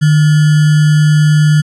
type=tone with sample-and-hold; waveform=sine; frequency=151.6 Hz; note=D#3; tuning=45 cents flat; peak=-5 dBFS; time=0.01-1.62 s; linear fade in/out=20 ms; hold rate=1575 Hz; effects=resampled to 24000 Hz